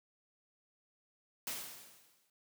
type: noise with exponential decay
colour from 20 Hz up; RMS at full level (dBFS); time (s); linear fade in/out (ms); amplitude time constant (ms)
white; -38; 1.47-2.3; 2; 180
effects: high-pass 100 Hz 12 dB/octave